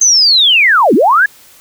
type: linear two-way sweep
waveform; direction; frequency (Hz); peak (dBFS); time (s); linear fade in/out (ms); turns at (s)
sine; down then up; 6370 to 199.1 to 1725; -5; 0.01-1.26; 5; 0.94
effects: white hiss -42 dBFS RMS until 1.6 s